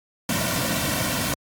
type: noise with comb filter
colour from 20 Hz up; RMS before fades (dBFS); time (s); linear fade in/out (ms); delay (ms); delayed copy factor
pink; -24; 0.29-1.34; 2; 2.4; -0.7
effects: high-pass 80 Hz 12 dB/octave + AAC 64 kbps